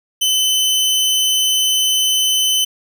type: tone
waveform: sawtooth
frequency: 3040 Hz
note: F#7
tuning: 46 cents sharp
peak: -10 dBFS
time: 0.21-2.65 s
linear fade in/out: 10 ms
effects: none